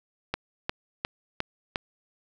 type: click train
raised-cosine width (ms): 0.3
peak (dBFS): -11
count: 5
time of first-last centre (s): 0.34-1.758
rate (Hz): 2.82
effects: none